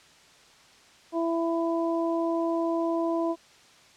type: harmonic tone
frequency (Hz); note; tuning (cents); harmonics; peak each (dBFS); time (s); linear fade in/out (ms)
332.9; E4; +17; 1 / 2 / 3; -26 / -29 / -34; 1.12-3.36; 50
effects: white hiss -55 dBFS RMS until 3.96 s + low-pass 6000 Hz 12 dB/octave